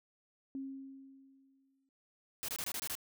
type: tone with exponential decay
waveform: sine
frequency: 270 Hz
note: C#4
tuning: 45 cents flat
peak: -37 dBFS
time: 0.55-1.89 s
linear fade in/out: 1 ms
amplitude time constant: 290 ms
type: noise bursts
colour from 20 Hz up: white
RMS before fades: -39 dBFS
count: 7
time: 2.43-2.952 s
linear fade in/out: 0 ms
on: 54 ms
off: 24 ms
effects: none